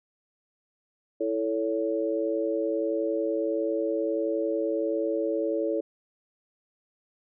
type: chord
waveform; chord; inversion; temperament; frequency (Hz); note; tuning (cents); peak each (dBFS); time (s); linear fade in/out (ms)
sine; A major; second; equal with one note detuned; 329.6 / 440 / 561.5; E4 / A4 / C#5; 0 / 0 / +22; -29; 1.2-5.81; 10
effects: none